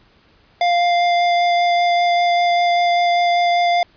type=tone with vibrato; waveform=square; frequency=698.5 Hz; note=F5; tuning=in tune; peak=-14 dBFS; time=0.61-3.83 s; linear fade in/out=2 ms; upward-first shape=sine; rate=5.1 Hz; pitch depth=8 cents each way; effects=pink hiss -54 dBFS RMS until 3.96 s + resampled to 11025 Hz